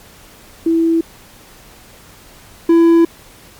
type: tone pair in turn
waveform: sine / triangle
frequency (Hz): 329.6 / 334.2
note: E4 / E4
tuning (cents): 0 / +24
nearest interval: unison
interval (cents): 24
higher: second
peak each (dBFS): -10 / -4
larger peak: second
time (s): 0.66-1.01 / 2.69-3.05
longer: second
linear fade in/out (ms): 5
effects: pink hiss -42 dBFS RMS until 3.59 s + MP3 96 kbps